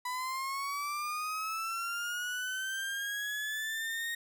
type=linear sweep; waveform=35% pulse; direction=up; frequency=987.8 to 1864.7 Hz; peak=-32 dBFS; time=0.05-4.15 s; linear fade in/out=5 ms; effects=none